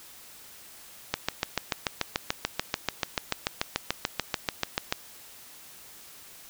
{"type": "click train", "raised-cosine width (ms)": 0.2, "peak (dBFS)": -7, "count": 27, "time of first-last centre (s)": [1.14, 4.925], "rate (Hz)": 6.87, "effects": ["white hiss -49 dBFS RMS until 6.49 s"]}